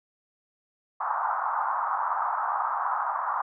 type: band-pass noise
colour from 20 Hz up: pink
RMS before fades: -28 dBFS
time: 1-3.42 s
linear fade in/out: 10 ms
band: 800 to 1300 Hz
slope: 48 dB/octave
effects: none